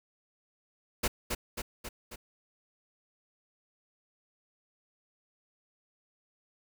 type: noise with echo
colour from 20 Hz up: pink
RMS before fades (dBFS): -28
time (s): 1.03-1.08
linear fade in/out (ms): 10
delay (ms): 270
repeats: 4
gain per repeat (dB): -4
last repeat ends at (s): 2.16
effects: none